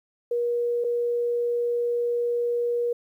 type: tone with dropouts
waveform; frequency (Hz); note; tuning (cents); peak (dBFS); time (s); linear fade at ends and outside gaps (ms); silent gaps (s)
sine; 477.7; A#4; +42; -22; 0.31-2.93; 5; 0.841-0.845
effects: 10-bit